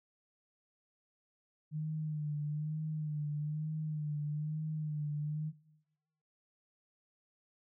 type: tone with vibrato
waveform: sine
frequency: 151.9 Hz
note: D#3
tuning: 41 cents flat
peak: -34 dBFS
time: 1.71-5.53 s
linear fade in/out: 50 ms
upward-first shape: sine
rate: 1.1 Hz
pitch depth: 46 cents each way
effects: noise-tail reverb RT60 1.0 s tail -20 dB re dry